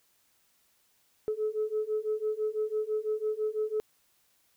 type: beating tone pair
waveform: sine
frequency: 426.9 / 432.9 Hz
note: G#4 / A4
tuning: +48 / -28 cents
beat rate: 6 Hz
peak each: -31 / -30 dBFS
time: 1.28-3.8 s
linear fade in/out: 0 ms
effects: tanh soft clip ceiling -22 dBFS + white hiss -69 dBFS RMS until 4.56 s